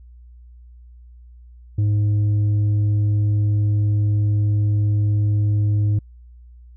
sine tone with tanh clipping, 104.1 Hz, G#2, 5 cents sharp, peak -16 dBFS, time 1.78-5.99 s, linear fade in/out 5 ms, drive 4 dB, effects added 60 Hz sine -41 dBFS peak until 6.76 s

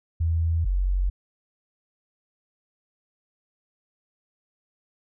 sine tone pair in turn, 82.41 / 46.25 Hz, E2 / F#1, 0 / 0 cents, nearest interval minor seventh, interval 1000 cents, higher first, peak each -20 dBFS, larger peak neither, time 0.2-0.65 / 0.65-1.1 s, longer neither, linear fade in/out 10 ms, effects none

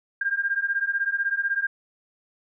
sine beating tone pair, 1595 / 1611 Hz, G6 / G6, +30 / +47 cents, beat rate 16 Hz, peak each -26 / -25 dBFS, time 0.21-1.67 s, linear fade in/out 5 ms, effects none

